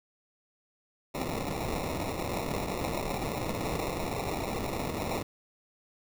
blue noise with sample-and-hold, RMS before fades -33 dBFS, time 1.14-5.23 s, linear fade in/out 10 ms, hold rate 1575 Hz, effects none

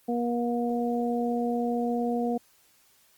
harmonic tone, 238.7 Hz, A#3, 41 cents sharp, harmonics 1 / 2 / 3, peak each -27 / -30 / -32 dBFS, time 0.08-2.38 s, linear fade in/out 10 ms, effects white hiss -62 dBFS RMS until 3.17 s + Opus 24 kbps

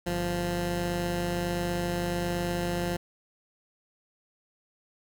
15% pulse tone pair together, 49 / 174.61 Hz, G1 / F3, 0 / 0 cents, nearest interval octave + minor seventh, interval 2200 cents, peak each -29 / -22 dBFS, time 0.06-2.97 s, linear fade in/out 10 ms, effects none

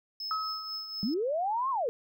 triangle tone with tremolo, 5200 Hz, E8, 24 cents flat, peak -32 dBFS, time 0.2-1.14 s, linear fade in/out 2 ms, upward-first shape triangle, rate 4.1 Hz, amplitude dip 60%
sine tone with exponential decay, 1282 Hz, E6, 49 cents flat, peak -27 dBFS, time 0.31-1.23 s, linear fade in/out 1 ms, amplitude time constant 200 ms
sine linear two-way sweep, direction up then down, 186.3 to 1108.7 to 431.3 Hz, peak -27 dBFS, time 1.03-1.89 s, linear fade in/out 0 ms, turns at 1.7 s
effects none

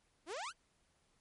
sawtooth exponential sweep, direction up, 292.4 to 1661.2 Hz, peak -37 dBFS, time 0.26-0.53 s, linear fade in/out 50 ms, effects pink hiss -75 dBFS RMS until 1.2 s + MP3 48 kbps

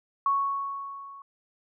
sine tone with level ramp, 1108.7 Hz, C#6, in tune, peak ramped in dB -20 to -43 dBFS, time 0.26-1.22 s, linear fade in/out 2 ms, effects none

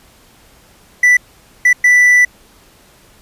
triangle tone bursts at uneven times, 1975.5 Hz, B6, in tune, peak -4 dBFS, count 3, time 1.03-1.17 / 1.65-1.73 / 1.84-2.25 s, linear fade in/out 5 ms, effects pink hiss -47 dBFS RMS until 3.21 s + resampled to 32000 Hz

